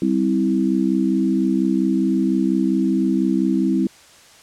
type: chord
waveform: sine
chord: C major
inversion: second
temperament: equal with one note detuned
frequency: 196 / 261.6 / 326 Hz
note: G3 / C4 / E4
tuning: 0 / 0 / -19 cents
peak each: -20 dBFS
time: 0.02-3.87 s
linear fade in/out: 2 ms
effects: white hiss -47 dBFS RMS until 4.42 s + low-pass 8000 Hz 12 dB/octave